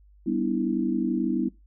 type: chord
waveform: sine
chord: E minor seventh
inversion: first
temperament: equal with one note detuned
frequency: 196 / 246.9 / 293.7 / 325.3 Hz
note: G3 / B3 / D4 / E4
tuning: 0 / 0 / 0 / -23 cents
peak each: -30 / -27 / -30 / -27 dBFS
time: 0.26-1.49 s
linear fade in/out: 10 ms
effects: noise-tail reverb RT60 0.2 s tail -20 dB re dry + added 50 Hz sine -52 dBFS peak until 1.66 s